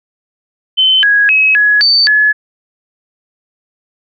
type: tone with pitch steps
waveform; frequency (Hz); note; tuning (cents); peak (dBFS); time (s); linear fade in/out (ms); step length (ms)
sine; 3064 / 1658 / 2560 / 1682 / 4562 / 1705; G7 / G#6 / D#7 / G#6 / C#8 / G#6; -40 / -3 / +49 / +22 / +49 / +45; -6; 0.77-2.33; 20; 260
effects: none